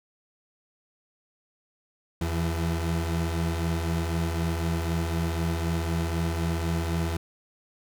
30% pulse tone pair together, 82.41 / 168.77 Hz, E2 / E3, 0 / +41 cents, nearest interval octave, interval 1241 cents, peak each -24 / -28 dBFS, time 2.21-7.17 s, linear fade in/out 5 ms, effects none

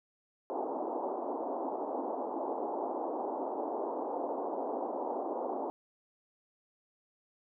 white band-pass noise, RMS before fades -36 dBFS, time 0.5-5.7 s, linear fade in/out 0 ms, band 260 to 910 Hz, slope 48 dB/octave, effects none

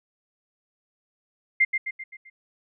sine tone with echo, 2098 Hz, C7, 4 cents sharp, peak -15 dBFS, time 1.6-1.65 s, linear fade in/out 10 ms, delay 130 ms, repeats 5, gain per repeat -6 dB, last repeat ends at 2.3 s, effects none

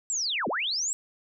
sine linear two-way sweep, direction down then up, 7830 to 173.1 to 7830 Hz, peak -26 dBFS, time 0.1-0.93 s, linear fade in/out 0 ms, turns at 0.48 s, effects none

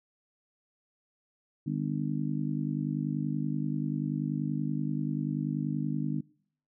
harmonic tone, 50.4 Hz, G1, 49 cents sharp, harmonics 3 / 4 / 5 / 6, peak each -32 / -36 / -34 / -37 dBFS, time 1.66-6.21 s, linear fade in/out 10 ms, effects noise-tail reverb RT60 0.6 s tail -23 dB re dry

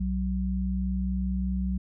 sine tone pair together, 62.7 / 187.89 Hz, B1 / F#3, +27 / +27 cents, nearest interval octave + perfect fifth, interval 1900 cents, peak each -28 dBFS, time 0-1.78 s, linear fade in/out 10 ms, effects none

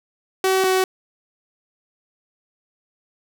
sawtooth tone pair in turn, 379.2 / 375.5 Hz, F#4 / F#4, +43 / +26 cents, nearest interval unison, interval 17 cents, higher first, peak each -12 dBFS, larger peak neither, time 0.44-0.64 / 0.64-0.84 s, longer neither, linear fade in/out 2 ms, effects none

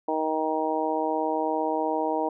harmonic tone, 157.2 Hz, D#3, 18 cents sharp, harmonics 2 / 3 / 4 / 5 / 6, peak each -30 / -30 / -30 / -30 / -30 dBFS, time 0.08-2.29 s, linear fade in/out 5 ms, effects none

